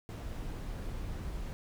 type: noise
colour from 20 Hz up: brown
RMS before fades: -39 dBFS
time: 0.09-1.53 s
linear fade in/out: 0 ms
effects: none